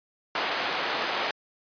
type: band-pass noise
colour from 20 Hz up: pink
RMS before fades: -29 dBFS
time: 0.35-1.31 s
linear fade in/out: 2 ms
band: 550 to 4100 Hz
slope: 12 dB/octave
effects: resampled to 11025 Hz